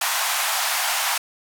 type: band-pass noise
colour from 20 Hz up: pink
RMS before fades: -23 dBFS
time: 0.01-1.18 s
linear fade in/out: 5 ms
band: 700 to 16000 Hz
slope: 48 dB/octave
effects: none